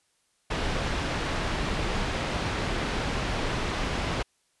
pink low-pass noise, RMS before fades -29 dBFS, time 0.5-4.23 s, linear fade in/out 10 ms, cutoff 3800 Hz, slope 12 dB/octave, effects white hiss -70 dBFS RMS until 4.6 s + resampled to 24000 Hz

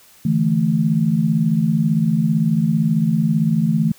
sine chord, D suspended second, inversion none, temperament equal, 146.83 / 164.81 / 220 Hz, D3 / E3 / A3, 0 / 0 / 0 cents, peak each -22 / -17 / -18 dBFS, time 0.25-3.92 s, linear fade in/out 5 ms, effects white hiss -49 dBFS RMS until 3.98 s

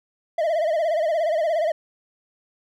triangle tone with vibrato, 643 Hz, E5, 43 cents flat, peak -17 dBFS, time 0.38-1.72 s, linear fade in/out 5 ms, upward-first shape sine, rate 17 Hz, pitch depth 110 cents each way, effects none

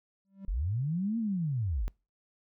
triangle tone with exponential growth, 195 Hz, G3, 9 cents flat, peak -36 dBFS, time 0.25-0.45 s, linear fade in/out 0 ms, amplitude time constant 43 ms
sine linear two-way sweep, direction up then down, 36.55 to 234.5 to 36.55 Hz, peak -28 dBFS, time 0.48-1.88 s, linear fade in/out 0 ms, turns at 1.18 s
effects noise-tail reverb RT60 0.3 s tail -26 dB re dry

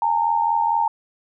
sine tone pair together, 830.6 / 915 Hz, G#5 / A#5, 0 / -32 cents, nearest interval major second, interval 168 cents, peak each -22 / -18 dBFS, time 0.02-0.88 s, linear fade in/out 2 ms, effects none

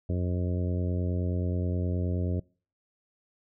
harmonic tone, 89.5 Hz, F2, 43 cents sharp, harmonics 1 / 2 / 3 / 4 / 5 / 6 / 7, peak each -27 / -33 / -37 / -39 / -41 / -43 / -44 dBFS, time 0.09-2.4 s, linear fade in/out 5 ms, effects noise-tail reverb RT60 0.4 s tail -25 dB re dry

